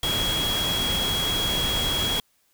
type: tone in noise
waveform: sine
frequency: 3313 Hz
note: G#7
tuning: 5 cents flat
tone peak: -24 dBFS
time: 0.03-2.2 s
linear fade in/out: 2 ms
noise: pink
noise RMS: -28 dBFS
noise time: 0.03-2.2 s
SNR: +1 dB
effects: white hiss -66 dBFS RMS until 2.53 s